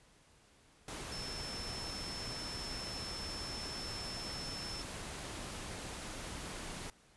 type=tone in noise; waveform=sine; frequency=5310 Hz; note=E8; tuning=12 cents sharp; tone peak=-43 dBFS; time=1.12-4.82 s; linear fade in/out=2 ms; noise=pink; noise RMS=-44 dBFS; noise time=0.88-6.9 s; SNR=-2 dB; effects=pink hiss -65 dBFS RMS until 7.16 s + resampled to 24000 Hz